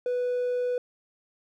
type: tone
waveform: triangle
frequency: 493.9 Hz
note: B4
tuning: in tune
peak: -22 dBFS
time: 0.06-0.78 s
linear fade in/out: 2 ms
effects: tanh soft clip ceiling -19 dBFS